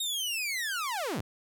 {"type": "linear sweep", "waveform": "sawtooth", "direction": "down", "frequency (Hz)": [3766, 65.41], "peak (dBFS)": -27, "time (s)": [0, 1.21], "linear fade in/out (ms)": 5, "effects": []}